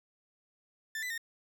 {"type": "tone with pitch steps", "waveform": "40% pulse", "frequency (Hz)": [1770, 1996, 1836], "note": ["A6", "B6", "A#6"], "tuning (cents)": [10, 18, -27], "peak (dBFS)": -34, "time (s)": [0.95, 1.178], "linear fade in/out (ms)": 2, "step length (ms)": 76, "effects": []}